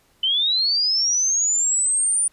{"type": "linear sweep", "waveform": "sine", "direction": "up", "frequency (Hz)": [3008, 9397], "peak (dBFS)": -17, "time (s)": [0.23, 2.28], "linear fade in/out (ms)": 5, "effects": ["pink hiss -60 dBFS RMS until 2.32 s", "resampled to 32000 Hz"]}